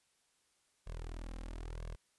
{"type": "tone with flanger", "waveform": "sawtooth", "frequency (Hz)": 40.88, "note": "E1", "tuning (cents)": -14, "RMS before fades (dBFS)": -44, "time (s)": [0.86, 1.96], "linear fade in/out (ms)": 20, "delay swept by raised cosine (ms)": [1.8, 3.8], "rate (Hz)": 1, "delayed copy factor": 0.85, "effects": ["white hiss -75 dBFS RMS until 2.18 s", "resampled to 24000 Hz"]}